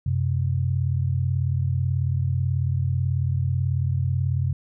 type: tone pair together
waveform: sine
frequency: 92.4 / 130.67 Hz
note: F#2 / C3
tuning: -2 / -2 cents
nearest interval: tritone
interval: 600 cents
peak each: -23 dBFS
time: 0.06-4.53 s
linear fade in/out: 5 ms
effects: none